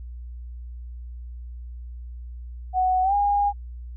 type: tone with pitch glide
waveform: sine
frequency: 742 to 813.8 Hz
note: F#5 to G#5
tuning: +5 to -35 cents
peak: -18 dBFS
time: 2.73-3.53 s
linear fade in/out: 50 ms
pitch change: +160 cents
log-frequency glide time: 3.03-3.14 s
effects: added 60 Hz sine -34 dBFS peak until 3.96 s